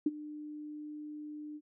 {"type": "tone with ADSR envelope", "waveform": "sine", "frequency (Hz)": 300.1, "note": "D4", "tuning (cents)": 38, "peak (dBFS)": -23, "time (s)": [0.06, 1.61], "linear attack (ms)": 5, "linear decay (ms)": 32, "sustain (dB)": -18, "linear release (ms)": 51, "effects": []}